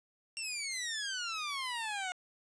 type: exponential sweep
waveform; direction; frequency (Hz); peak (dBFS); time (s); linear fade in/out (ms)
15% pulse; down; 2763 to 718; -29; 0.37-2.12; 0
effects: resampled to 22050 Hz + 10-bit